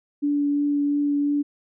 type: tone with vibrato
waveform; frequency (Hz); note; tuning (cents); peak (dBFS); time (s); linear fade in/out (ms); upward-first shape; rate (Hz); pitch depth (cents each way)
sine; 288.5; D4; -31; -19; 0.22-1.43; 20; triangle; 2.9; 10
effects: none